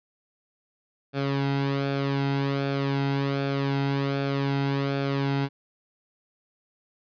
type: tone with flanger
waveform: sawtooth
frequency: 138.59 Hz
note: C#3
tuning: in tune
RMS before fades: -26 dBFS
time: 1.13-5.49 s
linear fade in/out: 50 ms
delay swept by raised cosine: 1 to 1.75 ms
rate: 1.3 Hz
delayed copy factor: -0.6
effects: resampled to 11025 Hz